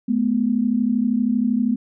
sine tone pair together, 214.2 / 246.9 Hz, A3 / B3, -46 / 0 cents, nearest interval major second, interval 246 cents, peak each -20 / -19 dBFS, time 0.08-1.76 s, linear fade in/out 10 ms, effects none

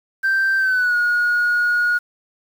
sine tone with pitch glide, 1566 to 1444.3 Hz, G6 to F#6, -2 to -42 cents, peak -13 dBFS, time 0.23-1.99 s, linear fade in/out 20 ms, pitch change -140 cents, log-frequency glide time 0.58-0.96 s, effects tanh soft clip ceiling -13 dBFS + 7-bit

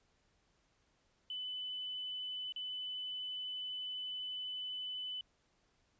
sine tone with dropouts, 3004 Hz, F#7, 26 cents sharp, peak -39 dBFS, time 1.3-5.21 s, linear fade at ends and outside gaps 2 ms, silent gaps 2.523-2.561 s, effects pink hiss -75 dBFS RMS until 5.99 s + resampled to 16000 Hz

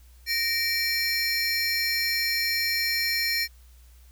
square tone cluster, 1859 / 2321 / 4224 / 5380 Hz, A#6 / D7 / C8 / E8, -5 / -21 / +16 / +34 cents, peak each -30 dBFS, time 0.26-3.48 s, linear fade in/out 50 ms, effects added 61 Hz sine -49 dBFS peak until 4.11 s + white hiss -61 dBFS RMS until 4.11 s

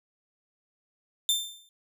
sawtooth tone with exponential decay, 3577 Hz, A7, 28 cents sharp, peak -17 dBFS, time 1.29-1.69 s, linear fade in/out 1 ms, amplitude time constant 85 ms, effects none

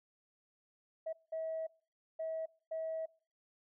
sine tone bursts at uneven times, 644 Hz, E5, 41 cents flat, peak -35 dBFS, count 4, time 1.06-1.13 / 1.32-1.67 / 2.19-2.46 / 2.71-3.06 s, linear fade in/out 10 ms, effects noise-tail reverb RT60 0.4 s tail -23 dB re dry + tanh soft clip ceiling -32 dBFS

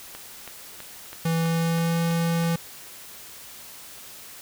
click train, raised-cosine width 0.3 ms, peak -22 dBFS, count 8, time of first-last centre 0.15-2.438 s, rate 3.06 Hz
square tone with pitch glide, 164.81 to 167.4 Hz, E3 to E3, 0 to +27 cents, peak -22 dBFS, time 1.25-2.56 s, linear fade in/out 5 ms, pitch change +27 cents, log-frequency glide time 1.36-2.01 s
effects white hiss -43 dBFS RMS until 4.41 s

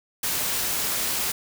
white noise, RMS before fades -26 dBFS, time 0.23-1.32 s, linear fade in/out 5 ms, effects none

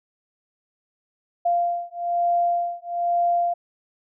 sine beating tone pair, 694 / 695.1 Hz, F5 / F5, -11 / -8 cents, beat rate 1.1 Hz, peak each -23 / -23 dBFS, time 1.45-3.54 s, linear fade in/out 10 ms, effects none

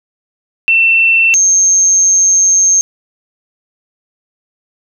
sine tone pair in turn, 2688 / 6393 Hz, E7 / G8, +33 / +33 cents, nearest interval octave + minor third, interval 1500 cents, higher second, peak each -6 dBFS, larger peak neither, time 0.68-1.34 / 1.34-2.81 s, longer second, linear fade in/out 0 ms, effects none

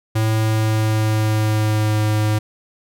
square tone with pitch glide, 110 to 107.05 Hz, A2 to A2, 0 to -47 cents, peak -16 dBFS, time 0.15-2.39 s, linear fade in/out 10 ms, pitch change -47 cents, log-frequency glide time 0.31-2.01 s, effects none

